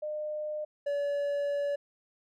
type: tone pair in turn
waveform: sine / triangle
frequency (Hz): 606 / 572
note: D#5 / D5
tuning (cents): -46 / -46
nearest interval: minor second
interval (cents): 100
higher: first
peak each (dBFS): -32 / -26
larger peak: second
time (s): 0.02-0.65 / 0.86-1.76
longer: second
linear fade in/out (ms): 10
effects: none